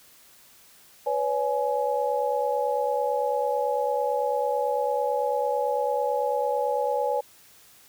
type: tone cluster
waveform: sine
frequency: 496 / 565 / 839 Hz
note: B4 / C#5 / G#5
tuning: +7 / +33 / +17 cents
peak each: -27 dBFS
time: 1.06-7.21 s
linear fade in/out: 10 ms
effects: white hiss -54 dBFS RMS until 7.88 s